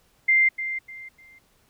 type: tone with echo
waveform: sine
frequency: 2093 Hz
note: C7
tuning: in tune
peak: -15 dBFS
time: 0.28-0.49 s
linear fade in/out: 10 ms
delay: 300 ms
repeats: 3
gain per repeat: -11 dB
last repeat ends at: 1.39 s
effects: pink hiss -63 dBFS RMS until 1.69 s